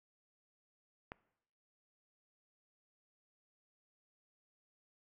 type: click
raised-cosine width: 0.5 ms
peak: -28 dBFS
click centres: 1.119 s
effects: noise-tail reverb RT60 0.8 s tail -21 dB re dry